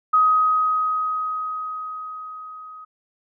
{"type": "tone with level ramp", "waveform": "sine", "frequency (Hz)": 1259, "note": "D#6", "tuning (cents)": 20, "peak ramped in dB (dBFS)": [-12, -37], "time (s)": [0.13, 2.85], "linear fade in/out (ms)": 10, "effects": []}